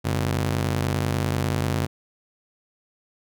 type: ring-modulated tone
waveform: sawtooth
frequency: 116.54 Hz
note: A#2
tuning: in tune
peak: -15 dBFS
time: 0.04-1.87 s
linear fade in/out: 20 ms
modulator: 25.1 Hz
effects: none